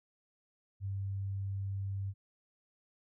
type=tone; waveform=sine; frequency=98 Hz; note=G2; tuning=in tune; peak=-34 dBFS; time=0.8-2.14 s; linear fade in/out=50 ms; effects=none